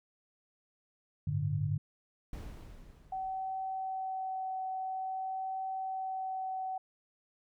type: chord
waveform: sine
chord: G suspended second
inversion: none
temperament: equal with one note detuned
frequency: 98 / 108.8 / 146.83 Hz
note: G2 / A2 / D3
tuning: 0 / -19 / 0 cents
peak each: -35 / -36 / -32 dBFS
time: 1.27-1.78 s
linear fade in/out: 5 ms
type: noise with exponential decay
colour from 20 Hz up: brown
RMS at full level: -41 dBFS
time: 2.33-4.08 s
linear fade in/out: 2 ms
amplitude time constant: 380 ms
type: tone with vibrato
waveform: sine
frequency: 759 Hz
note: F#5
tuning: 44 cents sharp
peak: -34 dBFS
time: 3.12-6.78 s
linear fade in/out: 5 ms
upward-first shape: triangle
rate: 0.49 Hz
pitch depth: 9 cents each way
effects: none